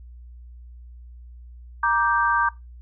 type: chord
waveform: sine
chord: G minor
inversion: first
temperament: just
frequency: 940.8 / 1176 / 1568 Hz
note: Bb5 / D6 / G6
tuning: +16 / +2 / 0 cents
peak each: -22 dBFS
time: 1.83-2.49 s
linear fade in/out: 5 ms
effects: noise-tail reverb RT60 0.2 s tail -20 dB re dry + added 60 Hz sine -40 dBFS peak until 2.81 s